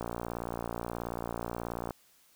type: click train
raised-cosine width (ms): 1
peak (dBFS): -21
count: 112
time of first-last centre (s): 0.01-1.907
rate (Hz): 58.5
effects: white hiss -64 dBFS RMS until 2.35 s